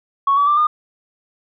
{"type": "tone with pitch steps", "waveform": "sine", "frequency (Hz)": [1108.7, 1143.2, 1178.7, 1215.3], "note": ["C#6", "D6", "D6", "D#6"], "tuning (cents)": [0, -47, 6, -41], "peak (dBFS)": -11, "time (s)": [0.27, 0.67], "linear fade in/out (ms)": 5, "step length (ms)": 100, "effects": ["tanh soft clip ceiling -7 dBFS"]}